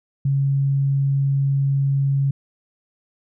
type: tone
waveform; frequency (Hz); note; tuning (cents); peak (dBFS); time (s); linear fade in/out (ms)
sine; 138.1; C#3; -6; -16; 0.25-2.31; 5
effects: none